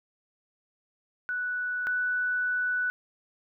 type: tone pair in turn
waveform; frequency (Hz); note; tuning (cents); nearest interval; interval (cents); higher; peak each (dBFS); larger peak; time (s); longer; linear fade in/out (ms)
sine; 1480 / 1485.7; F#6 / F#6; 0 / +7; unison; 7; second; -28 / -25; second; 1.29-1.87 / 1.87-2.9; second; 0
effects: none